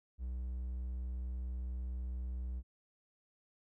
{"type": "tone with vibrato", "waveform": "triangle", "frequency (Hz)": 62.2, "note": "B1", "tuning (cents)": 13, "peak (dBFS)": -35, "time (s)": [0.18, 2.63], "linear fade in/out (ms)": 50, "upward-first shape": "sine", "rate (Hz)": 20, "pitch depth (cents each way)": 10, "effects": []}